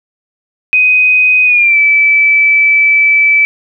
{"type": "tone with pitch glide", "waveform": "sine", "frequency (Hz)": [2505, 2310], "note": ["D#7", "D7"], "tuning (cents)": [11, -29], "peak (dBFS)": -5, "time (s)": [0.73, 3.45], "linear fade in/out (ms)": 0, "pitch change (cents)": -140, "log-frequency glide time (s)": [1.45, 1.78], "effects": []}